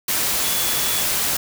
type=tone in noise; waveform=sine; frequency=3412 Hz; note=G#7; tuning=46 cents sharp; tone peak=-30 dBFS; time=0.44-1.03 s; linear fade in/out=5 ms; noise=white; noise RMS=-21 dBFS; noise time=0.08-1.37 s; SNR=-12 dB; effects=none